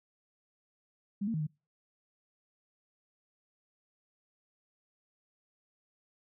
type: tone with pitch steps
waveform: sine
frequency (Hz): 201.5 / 228.1 / 156.5 / 152.1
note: G3 / A#3 / D#3 / D#3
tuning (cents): +48 / -37 / +10 / -39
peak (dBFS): -30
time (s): 1.21-1.47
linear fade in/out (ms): 10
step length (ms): 65
effects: noise-tail reverb RT60 0.3 s tail -26 dB re dry